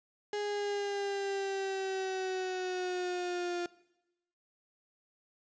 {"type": "exponential sweep", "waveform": "35% pulse", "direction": "down", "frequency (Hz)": [415.3, 349.2], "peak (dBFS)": -31, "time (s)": [0.33, 3.66], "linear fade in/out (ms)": 2, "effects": ["noise-tail reverb RT60 0.9 s tail -20 dB re dry", "resampled to 16000 Hz"]}